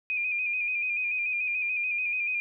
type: tone with vibrato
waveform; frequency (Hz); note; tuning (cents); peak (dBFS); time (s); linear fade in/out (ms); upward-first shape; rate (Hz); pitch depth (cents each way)
sine; 2453; D#7; -25; -26; 0.1-2.4; 0; square; 6.9; 38
effects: none